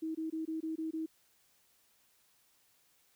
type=tone bursts; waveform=sine; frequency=319.6 Hz; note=D#4; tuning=47 cents sharp; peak=-34 dBFS; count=7; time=0.02-1.062 s; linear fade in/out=10 ms; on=130 ms; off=22 ms; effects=white hiss -70 dBFS RMS until 3.15 s